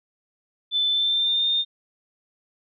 sine tone with pitch glide, 3520 to 3636 Hz, A7 to A#7, 0 to -44 cents, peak -19 dBFS, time 0.71-1.65 s, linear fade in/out 50 ms, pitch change +56 cents, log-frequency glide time 0.9-1.48 s, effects none

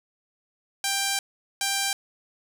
5% pulse tone bursts at uneven times, 789 Hz, G5, 11 cents sharp, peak -12 dBFS, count 2, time 0.84-1.19 / 1.61-1.93 s, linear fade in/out 2 ms, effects none

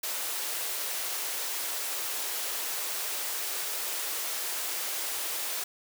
white high-pass noise, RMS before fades -33 dBFS, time 0.03-5.64 s, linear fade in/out 5 ms, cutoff 360 Hz, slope 24 dB/octave, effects none

